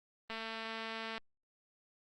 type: click train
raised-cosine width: 0.3 ms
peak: -26 dBFS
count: 198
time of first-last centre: 0.3-1.179 s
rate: 224 Hz
effects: Opus 32 kbps